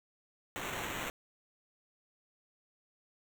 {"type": "noise with sample-and-hold", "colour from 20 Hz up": "violet", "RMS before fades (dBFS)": -39, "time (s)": [0.56, 1.1], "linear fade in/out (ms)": 0, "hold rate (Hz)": 4900, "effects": []}